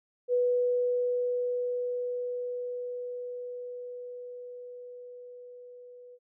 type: tone with level ramp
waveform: sine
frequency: 492.1 Hz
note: B4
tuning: 6 cents flat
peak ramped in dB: -22 to -47 dBFS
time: 0.28-6.19 s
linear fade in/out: 50 ms
effects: none